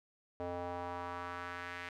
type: tone with band-pass filter sweep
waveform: square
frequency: 88.1 Hz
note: F2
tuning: 16 cents sharp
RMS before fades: -42 dBFS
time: 0.4-1.89 s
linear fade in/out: 0 ms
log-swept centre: 600 to 2000 Hz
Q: 2
effects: none